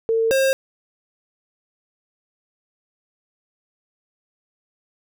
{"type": "tone pair in turn", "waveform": ["sine", "square"], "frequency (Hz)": [451.5, 534.8], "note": ["A4", "C5"], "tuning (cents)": [45, 38], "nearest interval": "minor third", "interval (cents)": 293, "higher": "second", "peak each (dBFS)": -16, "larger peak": "neither", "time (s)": [[0.09, 0.31], [0.31, 0.53]], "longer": "neither", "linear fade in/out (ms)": 0, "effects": []}